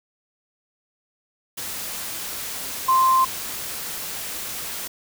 sine tone in noise, 1046 Hz, C6, 1 cent flat, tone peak -14 dBFS, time 2.88-3.25 s, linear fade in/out 10 ms, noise white, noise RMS -31 dBFS, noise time 1.57-4.88 s, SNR +14 dB, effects none

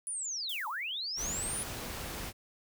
sine linear two-way sweep, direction down then up, 10000 to 824 to 10000 Hz, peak -34 dBFS, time 0.07-1.63 s, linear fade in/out 0 ms, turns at 0.68 s
violet noise with exponential decay, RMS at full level -41 dBFS, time 0.49-1.14 s, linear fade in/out 5 ms, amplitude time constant 140 ms
pink noise, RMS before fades -40 dBFS, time 1.16-2.33 s, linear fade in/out 50 ms
effects none

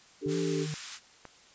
sine chord, D suspended fourth, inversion none, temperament just, 293.7 / 391.6 / 440.5 Hz, D4 / G4 / A4, 0 / -2 / +2 cents, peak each -33 / -32 / -35 dBFS, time 0.21-0.67 s, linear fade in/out 50 ms
triangle linear two-way sweep, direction up then down, 146.83 to 170.2 to 150.6 Hz, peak -31 dBFS, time 0.26-0.74 s, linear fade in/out 0 ms, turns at 0.36 s
white high-pass noise, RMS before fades -39 dBFS, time 0.27-1 s, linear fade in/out 50 ms, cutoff 1100 Hz, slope 24 dB/octave
click, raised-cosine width 0.5 ms, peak -29 dBFS, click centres 1.253 s
effects white hiss -57 dBFS RMS until 1.54 s + resampled to 16000 Hz

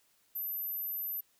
sine tone, 12140 Hz, F#9, 43 cents sharp, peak -34 dBFS, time 0.35-1.21 s, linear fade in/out 10 ms, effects white hiss -70 dBFS RMS until 1.39 s

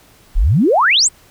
sine exponential sweep, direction up, 30.66 to 8760 Hz, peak -9 dBFS, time 0.35-1.09 s, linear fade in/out 20 ms, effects pink hiss -48 dBFS RMS until 1.3 s

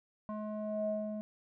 square tone with low-pass filter sweep, 212.8 Hz, G#3, 42 cents sharp, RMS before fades -37 dBFS, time 0.29-1.21 s, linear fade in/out 0 ms, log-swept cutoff 940 to 510 Hz, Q 7.3, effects none

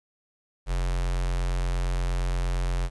square tone with notch filter, 44.29 Hz, F1, 25 cents sharp, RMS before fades -26 dBFS, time 0.66-2.9 s, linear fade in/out 50 ms, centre 260 Hz, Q 1.2, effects resampled to 24000 Hz + 10-bit

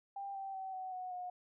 sine tone with pitch steps, 793 / 778.5 / 764.2 / 750.2 / 736.5 / 723 Hz, G5 / G5 / G5 / F#5 / F#5 / F#5, +20 / -12 / -44 / +24 / -8 / -40 cents, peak -40 dBFS, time 0.16-1.3 s, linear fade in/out 5 ms, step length 190 ms, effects none

